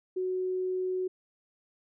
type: tone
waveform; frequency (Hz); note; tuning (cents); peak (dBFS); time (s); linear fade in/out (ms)
sine; 370; F#4; 0; -28; 0.16-1.08; 10
effects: none